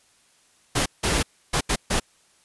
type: noise bursts at uneven times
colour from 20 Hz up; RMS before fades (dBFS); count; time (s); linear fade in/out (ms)
pink; -22; 5; 0.75-0.86 / 1.03-1.23 / 1.53-1.61 / 1.69-1.76 / 1.9-2; 10
effects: white hiss -60 dBFS RMS until 2.44 s + resampled to 24000 Hz